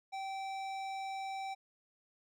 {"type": "tone with hard clipping", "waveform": "sine", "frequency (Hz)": 775, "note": "G5", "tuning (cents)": -20, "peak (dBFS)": -40, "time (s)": [0.12, 1.55], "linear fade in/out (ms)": 20, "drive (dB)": 14, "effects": []}